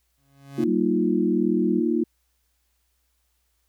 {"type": "tone with exponential growth", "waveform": "30% pulse", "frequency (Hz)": 138.59, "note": "C#3", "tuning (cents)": 0, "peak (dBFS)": -27, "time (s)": [0.18, 0.64], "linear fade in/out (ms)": 0, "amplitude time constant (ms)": 98}
{"type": "chord", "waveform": "sine", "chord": "Bb suspended fourth", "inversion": "none", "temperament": "equal", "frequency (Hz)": [233.1, 311.1, 349.2], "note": ["Bb3", "Eb4", "F4"], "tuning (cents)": [0, 0, 0], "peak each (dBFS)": -24, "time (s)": [0.58, 2.04], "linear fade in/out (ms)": 5}
{"type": "tone", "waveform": "sine", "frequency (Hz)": 191.9, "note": "G3", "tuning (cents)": -37, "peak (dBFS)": -25, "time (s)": [0.67, 1.8], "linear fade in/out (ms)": 10}
{"effects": ["added 60 Hz sine -70 dBFS peak until 3.68 s", "white hiss -72 dBFS RMS until 3.68 s"]}